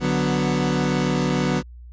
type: chord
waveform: 30% pulse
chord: B minor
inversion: first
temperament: equal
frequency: 146.83 / 185 / 246.9 Hz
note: D3 / F#3 / B3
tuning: 0 / 0 / 0 cents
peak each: -21 dBFS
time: 0-1.63 s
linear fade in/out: 50 ms
effects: added 60 Hz sine -38 dBFS peak until 1.92 s + resampled to 16000 Hz